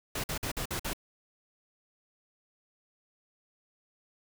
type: noise bursts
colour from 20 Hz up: pink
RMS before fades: -34 dBFS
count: 6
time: 0.15-0.934 s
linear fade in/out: 5 ms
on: 89 ms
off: 50 ms
effects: none